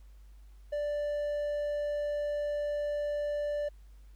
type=tone; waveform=triangle; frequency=587.3 Hz; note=D5; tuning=in tune; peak=-28 dBFS; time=0.72-3.69 s; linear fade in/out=10 ms; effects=added 50 Hz sine -50 dBFS peak until 4.15 s + pink hiss -70 dBFS RMS until 4.15 s